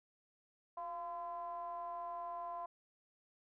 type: ring-modulated tone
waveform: triangle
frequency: 165.1 Hz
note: E3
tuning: 3 cents sharp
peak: -36 dBFS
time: 0.77-2.66 s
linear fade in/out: 5 ms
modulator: 858 Hz
effects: none